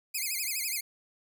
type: tone with vibrato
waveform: 5% pulse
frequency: 2300 Hz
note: D7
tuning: 37 cents flat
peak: -21 dBFS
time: 0.14-0.81 s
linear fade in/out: 10 ms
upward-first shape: sine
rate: 12 Hz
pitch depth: 190 cents each way
effects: none

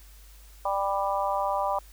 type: harmonic tone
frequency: 197.4 Hz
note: G3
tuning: 12 cents sharp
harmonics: 3 / 4 / 5 / 6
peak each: -30 / -29 / -29 / -33 dBFS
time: 0.65-1.79 s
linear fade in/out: 5 ms
effects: added 50 Hz sine -48 dBFS peak until 1.92 s + white hiss -56 dBFS RMS until 1.92 s

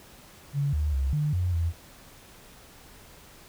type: tone with pitch steps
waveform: sine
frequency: 141.8 / 75 / 67.4 / 149.8 / 90.1 / 83.7 Hz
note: C#3 / D2 / C#2 / D3 / F#2 / E2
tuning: +40 / +37 / -48 / +35 / -45 / +27 cents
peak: -23 dBFS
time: 0.53-1.73 s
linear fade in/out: 50 ms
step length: 200 ms
effects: pink hiss -51 dBFS RMS until 3.48 s

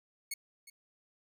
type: tone with echo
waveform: 10% pulse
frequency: 2200 Hz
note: C#7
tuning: 14 cents flat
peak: -26 dBFS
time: 0.31-0.34 s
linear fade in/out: 5 ms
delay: 360 ms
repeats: 1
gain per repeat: -15 dB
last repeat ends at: 0.7 s
effects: none

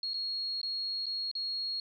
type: tone with dropouts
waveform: sine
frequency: 4299 Hz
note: C8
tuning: 46 cents sharp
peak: -32 dBFS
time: 0.03-1.8 s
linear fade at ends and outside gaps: 2 ms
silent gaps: 0.135-0.141 / 0.615-0.63 / 1.058-1.065 / 1.314-1.352 s
effects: none

